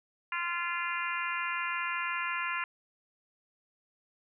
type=harmonic tone; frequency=345.6 Hz; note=F4; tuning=18 cents flat; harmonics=3 / 4 / 5 / 6 / 7 / 8; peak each=-36 / -37 / -38 / -39 / -39 / -40 dBFS; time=0.32-2.64 s; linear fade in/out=2 ms; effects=none